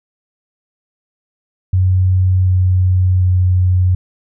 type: tone with pitch steps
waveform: sine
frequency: 92.7 / 92.01 / 91.32 Hz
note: F#2 / F#2 / F#2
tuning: +4 / -9 / -22 cents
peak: -9 dBFS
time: 1.73-3.95 s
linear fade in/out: 5 ms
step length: 740 ms
effects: none